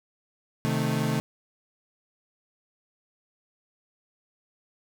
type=chord; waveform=35% pulse; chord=A diminished; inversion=first; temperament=equal; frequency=130.81 / 155.56 / 220 Hz; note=C3 / Eb3 / A3; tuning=0 / 0 / 0 cents; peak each=-27 dBFS; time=0.65-1.2 s; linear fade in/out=0 ms; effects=none